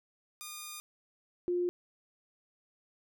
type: tone pair in turn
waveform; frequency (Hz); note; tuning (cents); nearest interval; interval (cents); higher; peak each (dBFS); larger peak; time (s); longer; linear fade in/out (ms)
5% pulse / sine; 1218 / 354; D#6 / F4; -37 / +23; octave + major sixth; 2140; first; -30 / -28; second; 0.41-0.8 / 1.48-1.69; first; 0
effects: none